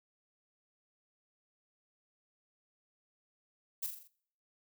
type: noise with echo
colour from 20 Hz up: violet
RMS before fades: -36 dBFS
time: 3.82-3.87 s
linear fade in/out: 10 ms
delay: 42 ms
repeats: 5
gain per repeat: -5 dB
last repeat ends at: 4.08 s
effects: noise-tail reverb RT60 0.6 s tail -22 dB re dry